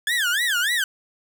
30% pulse tone with vibrato, 1661.2 Hz, G#6, in tune, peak -17 dBFS, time 0.07-0.84 s, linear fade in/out 2 ms, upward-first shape sine, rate 3.4 Hz, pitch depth 290 cents each way, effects none

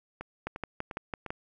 two click trains, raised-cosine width 0.5 ms, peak -18 / -23 dBFS, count 6 / 4, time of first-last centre 0.47-1.305 / 0.21-1.263 s, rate 5.99 / 2.85 Hz, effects none

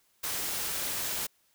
white noise, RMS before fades -33 dBFS, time 0.23-1.27 s, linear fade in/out 10 ms, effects white hiss -69 dBFS RMS until 1.54 s

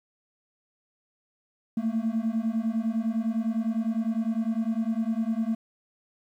triangle beating tone pair, 220 / 229.9 Hz, A3 / A#3, 0 / -24 cents, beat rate 9.9 Hz, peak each -25 dBFS, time 1.77-5.55 s, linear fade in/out 5 ms, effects tanh soft clip ceiling -17 dBFS + 10-bit

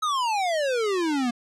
square exponential sweep, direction down, 1296 to 233.1 Hz, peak -23 dBFS, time 0.02-1.31 s, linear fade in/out 10 ms, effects low-pass 7000 Hz 12 dB/octave

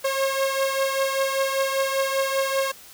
sawtooth beating tone pair, 539 / 544.1 Hz, C#5 / C#5, -49 / -32 cents, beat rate 5.1 Hz, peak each -19 / -23 dBFS, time 0.04-2.72 s, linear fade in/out 10 ms, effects white hiss -46 dBFS RMS until 2.93 s

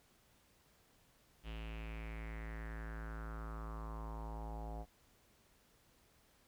square tone with low-pass filter sweep, 55.1 Hz, A1, 3 cents sharp, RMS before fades -45 dBFS, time 1.43-4.86 s, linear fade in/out 50 ms, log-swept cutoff 3000 to 730 Hz, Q 4.8, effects pink hiss -70 dBFS RMS until 6.47 s

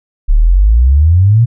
sine exponential sweep, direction up, 34.37 to 121.9 Hz, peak -4 dBFS, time 0.28-1.46 s, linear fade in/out 20 ms, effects none

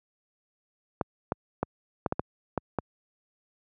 clicks, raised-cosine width 1 ms, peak -12 dBFS, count 8, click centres 1.012 / 1.321 / 1.63 / 2.062 / 2.124 / 2.195 / 2.577 / 2.787 s, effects high-pass 80 Hz 12 dB/octave

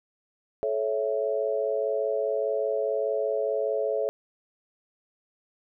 sine chord, A major, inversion none, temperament equal with one note detuned, 432.7 / 554.4 / 659.3 Hz, A4 / C#5 / E5, -29 / 0 / 0 cents, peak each -28 / -28 / -30 dBFS, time 0.63-4.09 s, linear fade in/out 0 ms, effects none

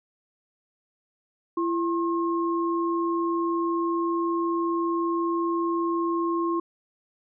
sine tone pair together, 337.4 / 1072 Hz, E4 / C6, +40 / +42 cents, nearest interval octave + minor sixth, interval 2002 cents, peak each -24 / -28 dBFS, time 1.57-6.6 s, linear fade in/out 5 ms, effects none

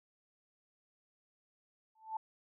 sine tone with exponential growth, 880 Hz, A5, in tune, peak -32 dBFS, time 1.95-2.17 s, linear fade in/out 5 ms, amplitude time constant 47 ms, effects none

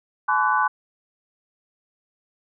sine tone cluster, 853 / 1024 / 1140 / 1493 Hz, G#5 / C6 / C#6 / F#6, +46 / -38 / +48 / +15 cents, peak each -23 dBFS, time 0.28-0.68 s, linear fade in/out 10 ms, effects none

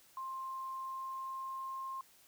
sine tone with pitch glide, 1055 to 1062.3 Hz, C6 to C6, +14 to +26 cents, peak -39 dBFS, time 0.17-2.01 s, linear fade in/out 2 ms, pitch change +12 cents, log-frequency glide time 0.73-1.83 s, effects white hiss -64 dBFS RMS until 2.27 s

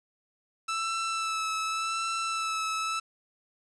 sawtooth tone with vibrato, 1318.5 Hz, E6, in tune, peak -25 dBFS, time 0.68-3 s, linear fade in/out 10 ms, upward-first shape sine, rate 0.87 Hz, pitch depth 23 cents each way, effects resampled to 22050 Hz + 9-bit

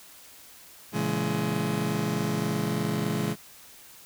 30% pulse chord, A# half-diminished seventh, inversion none, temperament just, 116.54 / 139.85 / 167.82 / 209.8 Hz, A#2 / C#3 / E3 / G#3, 0 / +16 / +31 / +18 cents, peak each -32 / -30 / -28 / -27 dBFS, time 0.92-3.36 s, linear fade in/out 50 ms, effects white hiss -50 dBFS RMS until 4.05 s

